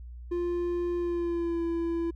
triangle tone with pitch glide, 349.2 to 335.7 Hz, F4 to E4, 0 to +32 cents, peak -25 dBFS, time 0.31-2.11 s, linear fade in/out 10 ms, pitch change -68 cents, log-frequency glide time 0.97-1.63 s, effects added 60 Hz sine -40 dBFS peak until 2.15 s

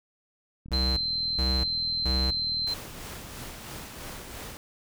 click train, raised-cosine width 5 ms, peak -32 dBFS, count 81, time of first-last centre 0.66-2.645 s, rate 40.3 Hz
square tone bursts, 65.41 Hz, C2, in tune, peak -26 dBFS, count 3, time 0.71-2.31 s, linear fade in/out 10 ms, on 260 ms, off 410 ms
sine tone, 4104 Hz, C8, 34 cents flat, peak -26 dBFS, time 0.73-2.74 s, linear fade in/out 5 ms
pink noise with tremolo, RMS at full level -39 dBFS, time 2.67-4.57 s, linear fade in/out 0 ms, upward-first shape sine, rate 3 Hz, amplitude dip 35%
effects none

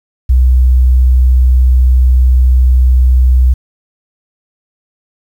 sine tone, 63.1 Hz, B1, 38 cents sharp, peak -4 dBFS, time 0.29-3.54 s, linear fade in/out 10 ms, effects 7-bit

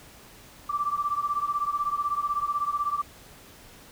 sine beating tone pair, 1164 / 1180 Hz, D6 / D6, -16 / +8 cents, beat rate 16 Hz, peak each -27 / -29 dBFS, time 0.69-3.02 s, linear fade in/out 10 ms, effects pink hiss -50 dBFS RMS until 3.91 s

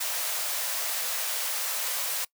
white high-pass noise, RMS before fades -30 dBFS, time 0-2.25 s, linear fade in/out 10 ms, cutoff 470 Hz, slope 96 dB/octave, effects noise-tail reverb RT60 0.1 s tail -22 dB re dry

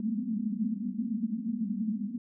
white band-pass noise, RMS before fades -32 dBFS, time 0-2.18 s, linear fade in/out 2 ms, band 200 to 240 Hz, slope 96 dB/octave, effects none

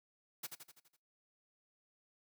white noise with echo, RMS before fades -42 dBFS, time 0.43-0.47 s, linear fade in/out 10 ms, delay 83 ms, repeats 6, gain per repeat -5 dB, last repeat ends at 0.968 s, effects noise-tail reverb RT60 0.2 s tail -19 dB re dry + high-pass 150 Hz 12 dB/octave

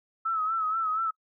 sine tone with vibrato, 1300 Hz, E6, 24 cents flat, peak -25 dBFS, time 0.25-1.11 s, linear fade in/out 10 ms, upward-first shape sine, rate 4.2 Hz, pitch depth 60 cents each way, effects noise-tail reverb RT60 0.1 s tail -26 dB re dry

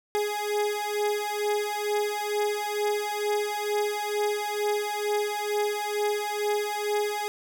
30% pulse beating tone pair, 415.3 / 417.5 Hz, G#4 / G#4, 0 / +9 cents, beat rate 2.2 Hz, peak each -26 dBFS, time 0.15-7.28 s, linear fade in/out 0 ms, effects none

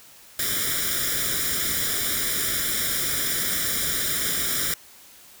white noise with comb filter, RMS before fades -25 dBFS, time 0.39-4.74 s, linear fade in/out 2 ms, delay 0.56 ms, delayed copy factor +0.9, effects white hiss -49 dBFS RMS until 5.4 s

